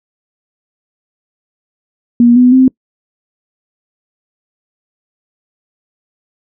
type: tone with pitch steps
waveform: sine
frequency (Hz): 238.6 / 249 / 259.9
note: A#3 / B3 / C4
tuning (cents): +41 / +14 / -11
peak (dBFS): -3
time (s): 2.2-2.68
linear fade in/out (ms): 2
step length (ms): 160
effects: noise-tail reverb RT60 0.1 s tail -25 dB re dry